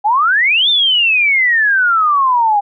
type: exponential two-way sweep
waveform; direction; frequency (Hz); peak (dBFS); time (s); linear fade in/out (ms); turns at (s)
sine; up then down; 799 to 3633 to 799; -9; 0.04-2.61; 20; 0.69
effects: none